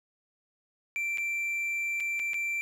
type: tone with dropouts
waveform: triangle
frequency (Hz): 2349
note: D7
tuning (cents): 0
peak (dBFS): -27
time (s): 0.96-2.61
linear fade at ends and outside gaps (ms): 0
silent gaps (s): 1.174-1.182 / 2.001-2.005 / 2.194-2.198 / 2.334-2.342
effects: none